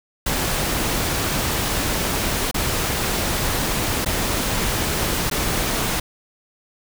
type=noise with dropouts; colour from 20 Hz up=pink; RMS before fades=-22 dBFS; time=0.26-6 s; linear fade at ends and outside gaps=5 ms; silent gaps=2.513-2.543 / 4.048-4.059 / 5.3-5.312 s; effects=none